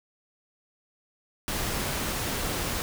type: noise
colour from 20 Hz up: pink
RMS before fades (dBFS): -30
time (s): 1.48-2.82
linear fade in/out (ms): 0
effects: none